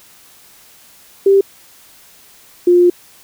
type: tone pair in turn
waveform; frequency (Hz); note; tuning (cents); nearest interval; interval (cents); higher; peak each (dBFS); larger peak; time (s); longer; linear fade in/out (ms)
sine; 392.8 / 353.3; G4 / F4; +4 / +20; major second; 184; first; -6; neither; 1.26-1.41 / 2.67-2.9; second; 5
effects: white hiss -45 dBFS RMS until 3.23 s